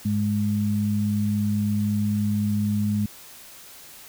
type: tone pair together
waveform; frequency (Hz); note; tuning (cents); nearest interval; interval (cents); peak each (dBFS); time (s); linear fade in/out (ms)
sine; 103.8 / 207.6; G#2 / G#3; 0 / 0; octave; 1200; -25 / -22; 0.05-3.06; 5
effects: white hiss -45 dBFS RMS until 4.08 s